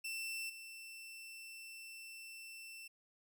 sawtooth tone with level steps, 2680 Hz, E7, 28 cents sharp, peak -37 / -46 dBFS, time 0.04-2.88 s, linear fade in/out 10 ms, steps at 0.49 s, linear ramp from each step 10 ms, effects none

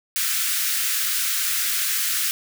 white high-pass noise, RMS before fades -23 dBFS, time 0.16-2.31 s, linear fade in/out 0 ms, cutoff 1300 Hz, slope 48 dB/octave, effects none

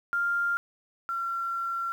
sine tone pair in turn, 1397 / 1365.9 Hz, F6 / F6, 0 / -39 cents, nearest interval unison, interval 39 cents, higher first, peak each -24 / -28 dBFS, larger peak first, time 0.13-0.57 / 1.09-1.92 s, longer second, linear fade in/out 0 ms, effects 9-bit

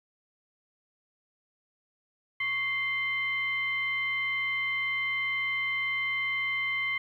sine tone with frequency modulation, 2093 Hz, C7, in tune, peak -27 dBFS, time 2.4-6.98 s, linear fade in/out 5 ms, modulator 985 Hz, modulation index 0.5, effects 11-bit

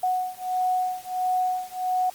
sine beating tone pair, 736 / 737.5 Hz, F#5 / F#5, -9 / -6 cents, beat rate 1.5 Hz, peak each -26 dBFS, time 0.03-2.1 s, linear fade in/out 5 ms, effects white hiss -47 dBFS RMS until 2.14 s + Opus 24 kbps

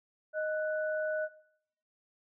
sine tone pair together, 621 / 1483.8 Hz, D#5 / F#6, -3 / +4 cents, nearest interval octave + minor third, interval 1507 cents, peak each -31 / -36 dBFS, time 0.33-1.29 s, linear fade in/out 50 ms, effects noise-tail reverb RT60 0.7 s tail -19 dB re dry

